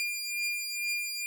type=beating tone pair; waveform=sawtooth; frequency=2400 / 2402.2 Hz; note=D7 / D7; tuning=+37 / +39 cents; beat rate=2.2 Hz; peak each=-29 / -33 dBFS; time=0-1.26 s; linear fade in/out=0 ms; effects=none